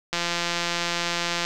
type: click train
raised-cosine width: 0.2 ms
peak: -8 dBFS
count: 228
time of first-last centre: 0.13-1.45 s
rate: 172 Hz
effects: none